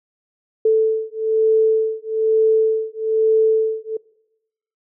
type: beating tone pair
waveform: sine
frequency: 440 / 441.1 Hz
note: A4 / A4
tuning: 0 / +4 cents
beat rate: 1.1 Hz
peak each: -17 dBFS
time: 0.65-3.97 s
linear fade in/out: 5 ms
effects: noise-tail reverb RT60 0.9 s tail -24 dB re dry